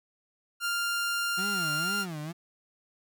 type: tone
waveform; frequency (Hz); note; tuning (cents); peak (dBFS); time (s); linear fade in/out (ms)
sawtooth; 1396.9; F6; 0; -24; 0.6-2.06; 50
type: tone with vibrato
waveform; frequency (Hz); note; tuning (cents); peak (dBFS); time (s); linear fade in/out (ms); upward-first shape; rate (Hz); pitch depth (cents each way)
35% pulse; 174.61; F3; 0; -33; 1.37-2.33; 20; sine; 2.1; 270
effects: none